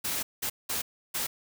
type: noise bursts at uneven times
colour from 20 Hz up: white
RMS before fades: -31 dBFS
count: 4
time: 0.04-0.23 / 0.42-0.5 / 0.69-0.82 / 1.14-1.27 s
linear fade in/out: 10 ms
effects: none